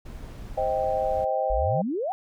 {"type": "noise", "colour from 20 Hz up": "brown", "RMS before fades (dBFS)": -38, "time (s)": [0.05, 1.25], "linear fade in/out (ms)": 10}
{"type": "chord", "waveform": "sine", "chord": "C minor", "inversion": "none", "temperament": "just", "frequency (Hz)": [523.3, 627.9, 784.9], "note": ["C5", "Eb5", "G5"], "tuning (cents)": [0, 16, 2], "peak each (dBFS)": -27, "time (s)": [0.57, 1.82], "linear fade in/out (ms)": 10}
{"type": "exponential sweep", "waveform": "sine", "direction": "up", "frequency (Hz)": [40.72, 805], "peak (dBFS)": -25, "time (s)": [1.5, 2.12], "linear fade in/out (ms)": 0}
{"effects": []}